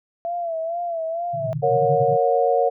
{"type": "tone with vibrato", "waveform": "sine", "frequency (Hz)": 672, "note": "E5", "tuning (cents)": 33, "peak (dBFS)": -23, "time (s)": [0.25, 1.53], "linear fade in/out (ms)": 0, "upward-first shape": "sine", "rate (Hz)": 2.2, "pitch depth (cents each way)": 71}
{"type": "band-pass noise", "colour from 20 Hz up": "white", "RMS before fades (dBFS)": -28, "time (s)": [1.33, 2.18], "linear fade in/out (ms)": 50, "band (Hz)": [120, 150], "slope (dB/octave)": 96}
{"type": "chord", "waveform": "sine", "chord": "F# major", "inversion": "first", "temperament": "equal with one note detuned", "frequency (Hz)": [466.2, 554.4, 723.9], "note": ["A#4", "C#5", "F#5"], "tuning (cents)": [0, 0, -38], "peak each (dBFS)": -20, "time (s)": [1.62, 2.7], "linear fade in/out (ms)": 20}
{"effects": []}